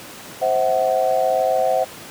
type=tone cluster; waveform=sine; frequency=524 / 651 / 749 Hz; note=C5 / E5 / F#5; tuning=+2 / -22 / +21 cents; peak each=-20 dBFS; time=0.41-1.85 s; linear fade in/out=20 ms; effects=pink hiss -37 dBFS RMS until 2.1 s + high-pass 150 Hz 12 dB/octave